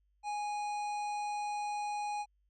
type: harmonic tone with a mistuned harmonic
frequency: 830.6 Hz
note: G#5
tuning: in tune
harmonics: 1 / 3 / 5 / 7 / 9 / 10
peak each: -34 / -47 / -53 / -56 / -58 / -59 dBFS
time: 0.23-2.26 s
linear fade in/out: 50 ms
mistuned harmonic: 3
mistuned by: -17 cents
effects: added 50 Hz sine -70 dBFS peak until 2.49 s